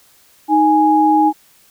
sine tone pair together, 311.1 / 830.5 Hz, D#4 / G#5, 0 / 0 cents, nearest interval octave + perfect fourth, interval 1700 cents, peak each -13 / -11 dBFS, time 0.48-1.33 s, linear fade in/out 50 ms, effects white hiss -51 dBFS RMS until 1.7 s

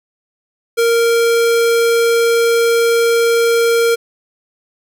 square tone, 464.5 Hz, A#4, 6 cents flat, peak -11 dBFS, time 0.77-3.96 s, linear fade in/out 20 ms, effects none

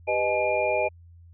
sine tone cluster, 396 / 499.5 / 619 / 851 / 2405 Hz, G4 / B4 / D#5 / G#5 / D7, +18 / +20 / -9 / +42 / +41 cents, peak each -32 / -28 / -25 / -29 / -29 dBFS, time 0.07-0.89 s, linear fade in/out 20 ms, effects added 85 Hz sine -47 dBFS peak until 1.33 s

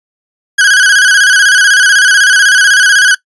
40% pulse tone with vibrato, 1566 Hz, G6, 2 cents flat, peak -3 dBFS, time 0.58-3.15 s, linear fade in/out 10 ms, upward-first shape square, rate 16 Hz, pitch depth 75 cents each way, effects noise-tail reverb RT60 0.1 s tail -20 dB re dry + resampled to 24000 Hz

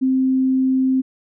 sine tone, 261.6 Hz, C4, in tune, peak -14 dBFS, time 0.01-1.02 s, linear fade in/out 20 ms, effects none

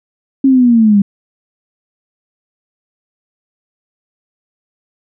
sine linear sweep, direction down, 273.3 to 196 Hz, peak -5 dBFS, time 0.44-1.02 s, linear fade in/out 5 ms, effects none

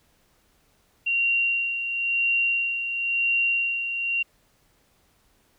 sine tone with tremolo, 2759 Hz, F7, 22 cents flat, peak -19 dBFS, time 1.06-4.23 s, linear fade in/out 10 ms, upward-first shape sine, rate 0.97 Hz, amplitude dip 55%, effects pink hiss -64 dBFS RMS until 5.58 s

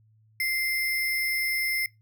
sine tone with sample-and-hold, 2090 Hz, C7, 2 cents flat, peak -24 dBFS, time 0.4-1.86 s, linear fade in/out 2 ms, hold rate 7350 Hz, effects noise-tail reverb RT60 0.2 s tail -22 dB re dry + added 109 Hz sine -58 dBFS peak until 2.01 s

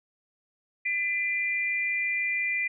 sine tone pair together, 2010 / 2384 Hz, B6 / D7, +30 / +25 cents, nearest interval minor third, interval 295 cents, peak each -28 dBFS, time 0.85-2.68 s, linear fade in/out 10 ms, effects none

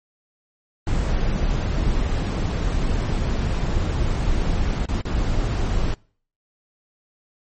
brown noise with dropouts, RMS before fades -21 dBFS, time 0.87-5.94 s, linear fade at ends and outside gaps 2 ms, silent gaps 4.857-4.886 / 5.014-5.052 s, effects noise-tail reverb RT60 0.5 s tail -25 dB re dry + MP3 32 kbps

